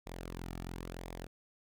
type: tone with flanger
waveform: sawtooth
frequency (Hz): 43.55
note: F1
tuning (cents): -4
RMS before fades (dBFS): -44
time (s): 0.06-1.27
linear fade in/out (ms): 10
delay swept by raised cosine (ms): 0.68 to 1.98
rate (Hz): 0.97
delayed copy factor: -0.55
effects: none